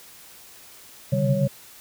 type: tone cluster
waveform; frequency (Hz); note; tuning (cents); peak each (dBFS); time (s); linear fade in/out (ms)
sine; 131.5 / 137.2 / 147.2 / 194.9 / 552; C3 / C#3 / D3 / G3 / C#5; +9 / -17 / +4 / -10 / -7; -25; 1.12-1.48; 10
effects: white hiss -47 dBFS RMS until 1.8 s